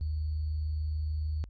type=tone with sample-and-hold; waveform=sine; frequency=76.8 Hz; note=D#2; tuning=22 cents flat; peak=-29 dBFS; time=0.01-1.44 s; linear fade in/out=0 ms; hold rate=4410 Hz; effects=added 50 Hz sine -45 dBFS peak until 1.49 s + resampled to 16000 Hz